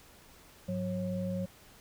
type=tone cluster; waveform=sine; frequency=103.3 / 183.2 / 545 Hz; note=G#2 / F#3 / C#5; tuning=-9 / -17 / -29 cents; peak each=-39 / -33 / -38 dBFS; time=0.68-1.46 s; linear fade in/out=10 ms; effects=pink hiss -57 dBFS RMS until 1.8 s